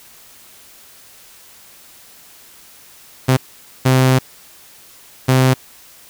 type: tone bursts at uneven times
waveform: sawtooth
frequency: 130 Hz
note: C3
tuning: 11 cents flat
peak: -6 dBFS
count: 3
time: 3.28-3.37 / 3.85-4.19 / 5.28-5.54 s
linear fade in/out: 10 ms
effects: white hiss -44 dBFS RMS until 6.09 s